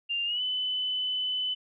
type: tone with pitch glide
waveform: sine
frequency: 2794 to 3012 Hz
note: F7 to F#7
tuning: 0 to +30 cents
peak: -27 dBFS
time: 0.09-1.55 s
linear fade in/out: 20 ms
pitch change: +130 cents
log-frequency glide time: 0.25-0.42 s
effects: none